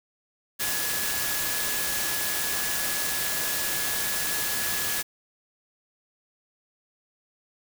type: tone in noise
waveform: sine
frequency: 1693 Hz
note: G#6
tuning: 33 cents sharp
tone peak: -35 dBFS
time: 0.59-5.03 s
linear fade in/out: 20 ms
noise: white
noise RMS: -28 dBFS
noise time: 0.59-5.03 s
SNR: -10 dB
effects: none